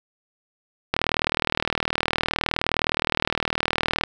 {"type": "click train", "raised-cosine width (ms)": 0.3, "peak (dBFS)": -4, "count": 123, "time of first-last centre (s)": [0.94, 4.036], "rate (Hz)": 39.4, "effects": ["7-bit"]}